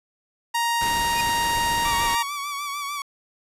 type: tone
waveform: sawtooth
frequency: 936 Hz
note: A#5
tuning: 7 cents sharp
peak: -17 dBFS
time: 0.54-2.23 s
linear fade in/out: 10 ms
type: noise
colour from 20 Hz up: pink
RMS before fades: -32 dBFS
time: 0.81-2.15 s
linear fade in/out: 0 ms
type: tone with exponential growth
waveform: sawtooth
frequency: 2468 Hz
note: D#7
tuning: 15 cents flat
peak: -20 dBFS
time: 1.09-1.21 s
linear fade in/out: 5 ms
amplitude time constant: 26 ms
type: tone with vibrato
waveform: sawtooth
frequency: 1144 Hz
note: D6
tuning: 46 cents flat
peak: -24 dBFS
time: 1.85-3.02 s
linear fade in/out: 2 ms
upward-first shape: sine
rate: 6.7 Hz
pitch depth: 46 cents each way
effects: resampled to 32000 Hz